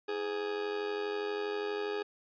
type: tone with amplitude modulation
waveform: 40% pulse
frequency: 415.3 Hz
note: G#4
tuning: in tune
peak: -29 dBFS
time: 0.08-2.03 s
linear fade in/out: 10 ms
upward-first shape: sine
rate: 92.4 Hz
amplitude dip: 65%
effects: resampled to 11025 Hz

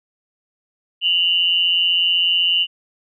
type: tone pair together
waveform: sine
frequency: 2812 / 2988 Hz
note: F7 / F#7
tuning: +11 / +16 cents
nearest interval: minor second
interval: 105 cents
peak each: -17 dBFS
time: 1.01-2.67 s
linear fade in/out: 50 ms
effects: none

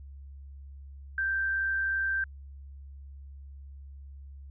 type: tone with amplitude modulation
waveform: sine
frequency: 1568 Hz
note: G6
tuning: in tune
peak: -25 dBFS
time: 1.18-2.24 s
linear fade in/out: 2 ms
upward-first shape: sine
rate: 103 Hz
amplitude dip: 25%
effects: added 69 Hz sine -43 dBFS peak until 4.5 s

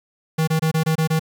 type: tone bursts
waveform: square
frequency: 159.2 Hz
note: D#3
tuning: 40 cents sharp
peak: -17 dBFS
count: 7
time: 0.38-1.195 s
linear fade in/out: 10 ms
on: 95 ms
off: 25 ms
effects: 8-bit

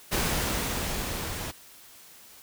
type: noise with level ramp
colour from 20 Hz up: pink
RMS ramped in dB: -26 to -35 dBFS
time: 0.11-1.52 s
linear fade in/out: 20 ms
effects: white hiss -51 dBFS RMS until 2.42 s

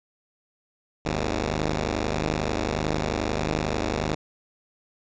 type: tone pair together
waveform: 5% pulse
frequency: 51.2 / 77.6 Hz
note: G#1 / D#2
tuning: -24 / -4 cents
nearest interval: perfect fifth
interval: 720 cents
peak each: -16 dBFS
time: 1.05-4.15 s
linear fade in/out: 5 ms
effects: resampled to 16000 Hz

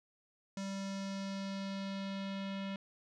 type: tone with low-pass filter sweep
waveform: square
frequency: 195.4 Hz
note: G3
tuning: 5 cents flat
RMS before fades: -40 dBFS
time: 0.57-2.76 s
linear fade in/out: 2 ms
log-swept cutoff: 6400 to 3200 Hz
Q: 2.1
effects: none

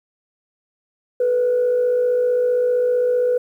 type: tone pair together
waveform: sine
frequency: 438.5 / 493.9 Hz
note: A4 / B4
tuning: -6 / 0 cents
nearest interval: major second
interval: 206 cents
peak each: -26 / -14 dBFS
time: 1.2-3.38 s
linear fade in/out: 5 ms
effects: tanh soft clip ceiling -11 dBFS + 9-bit

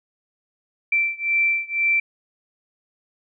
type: beating tone pair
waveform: sine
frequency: 2341 / 2343 Hz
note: D7 / D7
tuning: -6 / -5 cents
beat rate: 2 Hz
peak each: -21 / -22 dBFS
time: 0.92-2 s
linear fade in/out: 5 ms
effects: none

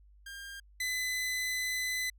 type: tone pair in turn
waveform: sawtooth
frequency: 1603 / 2012 Hz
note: G6 / B6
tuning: +38 / +32 cents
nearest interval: major third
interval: 394 cents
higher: second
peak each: -39 / -28 dBFS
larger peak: second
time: 0.26-0.6 / 0.8-2.1 s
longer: second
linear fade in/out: 5 ms
effects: added 50 Hz sine -56 dBFS peak until 2.18 s

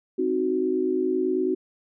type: chord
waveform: sine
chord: C diminished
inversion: none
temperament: equal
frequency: 261.6 / 311.1 / 370 Hz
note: C4 / Eb4 / Gb4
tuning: 0 / 0 / 0 cents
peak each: -28 / -28 / -23 dBFS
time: 0.18-1.55 s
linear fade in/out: 10 ms
effects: none

